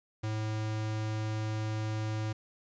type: tone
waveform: square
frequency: 108.5 Hz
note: A2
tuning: 24 cents flat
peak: -32 dBFS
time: 0.23-2.33 s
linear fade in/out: 10 ms
effects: resampled to 16000 Hz + 11-bit